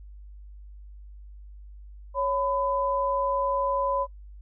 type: tone pair together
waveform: sine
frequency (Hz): 554.4 / 1005.1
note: C#5 / B5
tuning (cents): 0 / +30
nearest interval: minor seventh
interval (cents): 1030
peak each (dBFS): -26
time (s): 2.14-4.07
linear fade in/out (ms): 50
effects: noise-tail reverb RT60 0.1 s tail -22 dB re dry + added 50 Hz sine -42 dBFS peak until 4.41 s